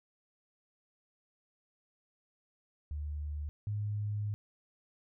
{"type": "tone pair in turn", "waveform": "sine", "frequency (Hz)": [74.2, 104.36], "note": ["D2", "G#2"], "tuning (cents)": [18, 9], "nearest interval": "tritone", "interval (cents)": 591, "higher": "second", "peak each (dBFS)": [-35, -32], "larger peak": "second", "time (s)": [[2.91, 3.49], [3.67, 4.34]], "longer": "second", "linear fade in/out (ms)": 0, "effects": []}